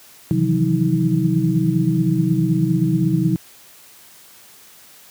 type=tone cluster; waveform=sine; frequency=130.9 / 158.4 / 167.9 / 183.8 / 318.3 Hz; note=C3 / D#3 / E3 / F#3 / D#4; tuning=+1 / +31 / +32 / -11 / +39 cents; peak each=-21 dBFS; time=0.31-3.36 s; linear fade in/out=0 ms; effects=white hiss -46 dBFS RMS until 5.1 s + high-pass 80 Hz 12 dB/octave